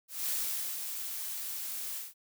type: noise with ADSR envelope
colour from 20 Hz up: blue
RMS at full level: -32 dBFS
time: 0.08-2.14 s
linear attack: 200 ms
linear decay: 500 ms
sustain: -6 dB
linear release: 170 ms
effects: none